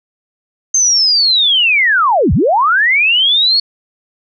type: linear two-way sweep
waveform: sine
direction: down then up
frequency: 6360 to 57.9 to 4430 Hz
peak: -8 dBFS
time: 0.74-3.6 s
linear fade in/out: 5 ms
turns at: 2.33 s
effects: none